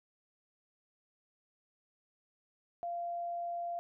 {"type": "tone", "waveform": "sine", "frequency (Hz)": 691, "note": "F5", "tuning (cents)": -19, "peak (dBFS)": -35, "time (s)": [2.83, 3.79], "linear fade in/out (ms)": 0, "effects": []}